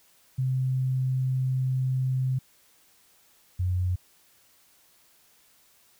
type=tone pair in turn; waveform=sine; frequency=130 / 90.71 Hz; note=C3 / F#2; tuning=-11 / -34 cents; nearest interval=tritone; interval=623 cents; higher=first; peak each=-23 dBFS; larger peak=neither; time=0.38-2.39 / 3.59-3.96 s; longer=first; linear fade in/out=10 ms; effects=white hiss -61 dBFS RMS until 5.99 s